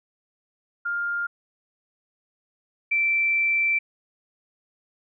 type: tone pair in turn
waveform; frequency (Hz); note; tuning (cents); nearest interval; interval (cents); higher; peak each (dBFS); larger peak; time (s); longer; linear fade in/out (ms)
sine; 1404 / 2338; F6 / D7; +9 / -8; major sixth; 883; second; -24 / -19; second; 0.85-1.27 / 2.91-3.79; second; 10
effects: none